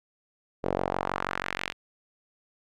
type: tone with band-pass filter sweep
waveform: sawtooth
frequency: 46.25 Hz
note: F#1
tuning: in tune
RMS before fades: -31 dBFS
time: 0.63-1.73 s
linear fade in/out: 20 ms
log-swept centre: 490 to 2700 Hz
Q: 1.6
effects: none